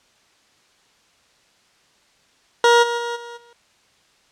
20% pulse tone with level steps, 473.6 Hz, A#4, 27 cents sharp, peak -6 / -16 / -19 / -29 / -43 dBFS, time 2.64-3.53 s, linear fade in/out 2 ms, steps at 2.82 / 2.97 / 3.15 / 3.36 s, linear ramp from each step 20 ms, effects white hiss -58 dBFS RMS until 4.31 s + low-pass 6000 Hz 12 dB/octave

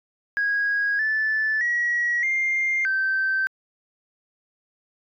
sine tone with pitch steps, 1647 / 1749 / 1914 / 2108 / 1552 Hz, G#6 / A6 / A#6 / C7 / G6, -15 / -11 / +45 / +12 / -18 cents, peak -19 dBFS, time 0.37-3.47 s, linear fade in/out 0 ms, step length 620 ms, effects tanh soft clip ceiling -16 dBFS

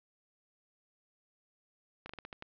slowing click train, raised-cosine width 0.3 ms, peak -27 dBFS, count 7, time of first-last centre 2.06-2.424 s, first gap 34 ms, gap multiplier 1.23, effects low-pass 4000 Hz 12 dB/octave

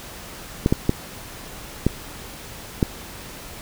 clicks, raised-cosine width 3 ms, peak -3 dBFS, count 5, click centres 0.661 / 0.725 / 0.894 / 1.866 / 2.828 s, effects pink hiss -38 dBFS RMS until 3.61 s

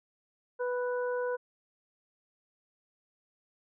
harmonic tone, 493.9 Hz, B4, in tune, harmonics 1 / 2 / 3, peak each -30 / -39 / -40 dBFS, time 0.59-1.37 s, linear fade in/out 20 ms, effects none

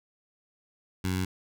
15% pulse tone with notch filter, 92.5 Hz, F#2, in tune, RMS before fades -29 dBFS, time 1.04-1.25 s, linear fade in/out 5 ms, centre 600 Hz, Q 0.63, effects none

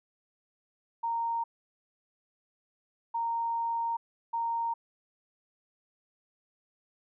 sine tone bursts at uneven times, 926 Hz, A#5, 12 cents flat, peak -28 dBFS, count 3, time 1.03-1.44 / 3.14-3.97 / 4.33-4.74 s, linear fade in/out 10 ms, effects none

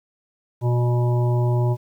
harmonic tone, 121.5 Hz, B2, 28 cents flat, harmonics 1 / 3 / 5 / 7 / 8, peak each -17 / -27 / -31 / -34 / -35 dBFS, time 0.61-1.77 s, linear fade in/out 50 ms, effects 9-bit

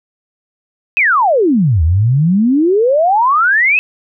sine exponential two-way sweep, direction down then up, 2637 to 75.8 to 2637 Hz, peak -8 dBFS, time 0.97-3.79 s, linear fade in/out 0 ms, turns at 1.83 s, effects none

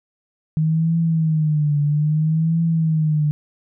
sine tone with vibrato, 155.56 Hz, D#3, in tune, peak -15 dBFS, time 0.57-3.31 s, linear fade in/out 0 ms, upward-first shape triangle, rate 0.61 Hz, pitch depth 120 cents each way, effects none

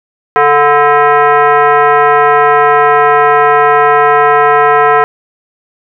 sine tone with frequency modulation, 142.9 Hz, D3, 47 cents flat, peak -4 dBFS, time 0.36-5.04 s, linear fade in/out 0 ms, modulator 583 Hz, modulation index 2.5, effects none

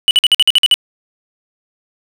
triangle tone bursts, 2960 Hz, F#7, in tune, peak -4 dBFS, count 9, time 0.08-0.741 s, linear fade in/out 0 ms, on 29 ms, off 50 ms, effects none

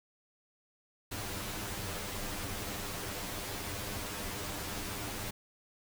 pink noise with comb filter, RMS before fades -39 dBFS, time 1.11-5.31 s, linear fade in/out 10 ms, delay 10 ms, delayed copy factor +0.7, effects none

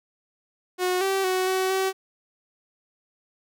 sawtooth tone with pitch steps, 364.5 / 386.9 / 371.7 / 376.3 / 381.5 Hz, F#4 / G4 / F#4 / F#4 / G4, -26 / -23 / +8 / +29 / -47 cents, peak -18 dBFS, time 0.78-1.93 s, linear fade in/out 50 ms, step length 230 ms, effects none

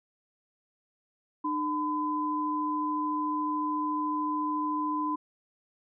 sine tone pair together, 302.3 / 1011 Hz, D#4 / B5, -50 / +40 cents, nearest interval octave + major sixth, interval 2090 cents, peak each -31 / -29 dBFS, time 1.44-5.16 s, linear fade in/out 10 ms, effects none

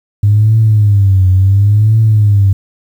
sine tone with vibrato, 101.5 Hz, G#2, 39 cents flat, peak -4 dBFS, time 0.23-2.53 s, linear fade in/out 5 ms, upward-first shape triangle, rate 0.71 Hz, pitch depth 170 cents each way, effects tanh soft clip ceiling 0 dBFS + 7-bit

